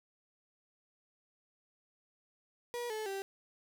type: tone with pitch steps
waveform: 35% pulse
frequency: 480.8 / 433.3 / 390.5 Hz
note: B4 / A4 / G4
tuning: -46 / -27 / -7 cents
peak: -35 dBFS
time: 2.74-3.22 s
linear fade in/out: 0 ms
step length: 160 ms
effects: none